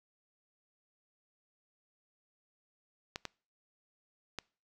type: clicks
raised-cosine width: 0.2 ms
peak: -20 dBFS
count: 3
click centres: 3.159 / 3.253 / 4.387 s
effects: noise-tail reverb RT60 0.4 s tail -25 dB re dry